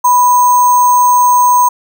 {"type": "tone with sample-and-hold", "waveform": "sine", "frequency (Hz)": 987.8, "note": "B5", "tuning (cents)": 0, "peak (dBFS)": -5, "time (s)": [0.04, 1.69], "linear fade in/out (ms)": 10, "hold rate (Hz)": 7350, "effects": []}